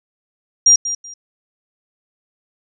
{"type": "tone with echo", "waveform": "sine", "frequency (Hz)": 5700, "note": "F8", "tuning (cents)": 34, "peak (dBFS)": -6, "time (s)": [0.66, 0.76], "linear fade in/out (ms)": 5, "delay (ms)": 190, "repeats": 2, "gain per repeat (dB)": -13, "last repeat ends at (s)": 1.14, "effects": []}